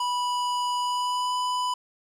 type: tone with pitch glide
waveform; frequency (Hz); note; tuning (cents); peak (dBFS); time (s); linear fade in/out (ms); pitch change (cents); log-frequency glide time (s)
square; 983 to 995.6; B5 to B5; -8 to +14; -25; 0-1.74; 5; +22; 0.79-1.35
effects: low-pass 8000 Hz 12 dB/octave + 9-bit